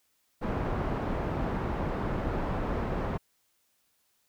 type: low-pass noise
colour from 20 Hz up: pink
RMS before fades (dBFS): -31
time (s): 0.41-3.18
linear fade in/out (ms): 20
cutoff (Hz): 1100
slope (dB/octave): 12
effects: white hiss -72 dBFS RMS until 4.28 s